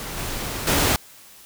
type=noise with level steps; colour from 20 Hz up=pink; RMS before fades=-32 / -29 / -19 dBFS; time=0-0.96 s; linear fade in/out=0 ms; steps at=0.17 / 0.67 s; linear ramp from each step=5 ms; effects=white hiss -47 dBFS RMS until 1.45 s